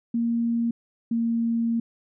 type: tone pair in turn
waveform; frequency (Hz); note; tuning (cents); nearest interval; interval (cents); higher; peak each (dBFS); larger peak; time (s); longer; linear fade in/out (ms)
sine; 233.1 / 231; A#3 / A#3; 0 / -16; unison; 16; first; -21; neither; 0.14-0.71 / 1.11-1.8; second; 5
effects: none